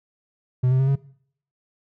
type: tone with pitch steps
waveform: triangle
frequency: 126.6 / 130.23 / 133.97 / 137.82 Hz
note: B2 / C3 / C3 / C#3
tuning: +43 / -8 / +41 / -10 cents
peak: -14 dBFS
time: 0.63-0.958 s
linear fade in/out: 10 ms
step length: 82 ms
effects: noise-tail reverb RT60 0.6 s tail -20 dB re dry